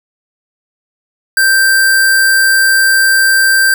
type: tone with sample-and-hold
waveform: sine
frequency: 1568 Hz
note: G6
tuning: in tune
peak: -6 dBFS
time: 1.37-3.74 s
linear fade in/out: 2 ms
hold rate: 6300 Hz
effects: none